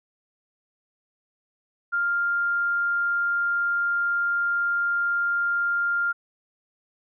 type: tone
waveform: sine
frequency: 1399 Hz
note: F6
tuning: 3 cents sharp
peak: -21 dBFS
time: 1.92-6.13 s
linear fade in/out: 20 ms
effects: none